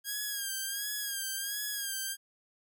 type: tone with vibrato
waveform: 5% pulse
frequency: 1625 Hz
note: G#6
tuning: 38 cents flat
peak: -23 dBFS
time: 0.04-2.17 s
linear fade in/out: 50 ms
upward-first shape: sine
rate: 1.4 Hz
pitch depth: 65 cents each way
effects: none